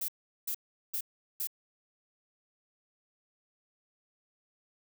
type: noise bursts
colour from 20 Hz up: violet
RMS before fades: -34 dBFS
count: 4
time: 0.01-1.472 s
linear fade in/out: 5 ms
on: 73 ms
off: 390 ms
effects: none